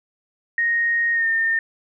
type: tone with pitch glide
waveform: sine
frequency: 1864.7 to 1816.9 Hz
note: A#6 to A#6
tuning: 0 to -45 cents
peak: -17 dBFS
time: 0.58-1.59 s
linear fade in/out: 2 ms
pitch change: -45 cents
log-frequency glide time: 1.13-1.27 s
effects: none